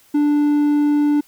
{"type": "tone", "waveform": "triangle", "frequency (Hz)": 293.7, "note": "D4", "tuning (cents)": 0, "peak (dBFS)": -11, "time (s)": [0.14, 1.21], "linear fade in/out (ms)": 10, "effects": ["white hiss -53 dBFS RMS until 1.27 s"]}